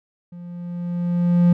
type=tone with level ramp; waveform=triangle; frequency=174.61 Hz; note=F3; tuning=in tune; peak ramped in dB=-33 to -8 dBFS; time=0.32-1.53 s; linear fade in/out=5 ms; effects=none